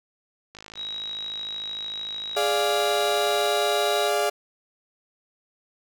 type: click train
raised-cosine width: 0.2 ms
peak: -24 dBFS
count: 156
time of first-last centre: 0.55-3.458 s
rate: 53.3 Hz
type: tone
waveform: sine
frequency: 3831 Hz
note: A#7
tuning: 47 cents sharp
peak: -30 dBFS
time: 0.75-4.11 s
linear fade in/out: 50 ms
type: chord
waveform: 35% pulse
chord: D diminished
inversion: second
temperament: equal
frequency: 415.3 / 587.3 / 698.5 Hz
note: Ab4 / D5 / F5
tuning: 0 / 0 / 0 cents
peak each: -24 dBFS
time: 2.36-4.3 s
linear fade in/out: 10 ms
effects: none